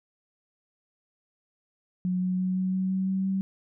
sine tone with pitch steps, 182.3 / 183.67 / 185.06 / 186.45 / 187.86 / 189.27 / 190.7 / 192.14 Hz, F#3 / F#3 / F#3 / F#3 / F#3 / F#3 / G3 / G3, -25 / -12 / +1 / +14 / +27 / +40 / -47 / -34 cents, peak -24 dBFS, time 2.05-3.41 s, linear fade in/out 0 ms, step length 170 ms, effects none

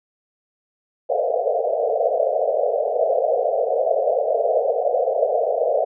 white band-pass noise, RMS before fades -20 dBFS, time 1.09-5.85 s, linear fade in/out 10 ms, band 450 to 710 Hz, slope 96 dB/octave, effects none

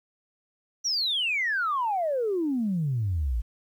sine exponential sweep, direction down, 5920 to 52.7 Hz, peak -23 dBFS, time 0.84-3.42 s, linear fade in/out 20 ms, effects tanh soft clip ceiling -19 dBFS + 10-bit

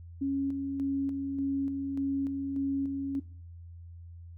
sine tone with tremolo, 275 Hz, C#4, 14 cents flat, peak -27 dBFS, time 0.21-3.2 s, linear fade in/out 10 ms, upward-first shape square, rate 1.7 Hz, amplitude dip 35%, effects noise-tail reverb RT60 0.4 s tail -17 dB re dry + added 85 Hz sine -44 dBFS peak until 4.37 s

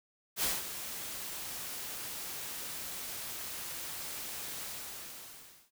white noise with ADSR envelope, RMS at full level -30 dBFS, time 0.36-5.71 s, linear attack 71 ms, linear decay 190 ms, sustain -11 dB, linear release 1100 ms, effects none

